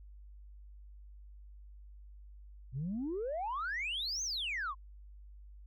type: exponential two-way sweep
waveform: sine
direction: up then down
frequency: 120 to 6510 to 1016 Hz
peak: -33 dBFS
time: 2.72-4.75 s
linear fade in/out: 50 ms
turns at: 4.23 s
effects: tanh soft clip ceiling -31 dBFS + added 50 Hz sine -50 dBFS peak until 5.66 s